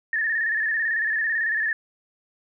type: tone with vibrato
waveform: sine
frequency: 1782 Hz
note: A6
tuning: 22 cents sharp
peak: -21 dBFS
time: 0.13-1.73 s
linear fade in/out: 2 ms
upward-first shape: square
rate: 18 Hz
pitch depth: 56 cents each way
effects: none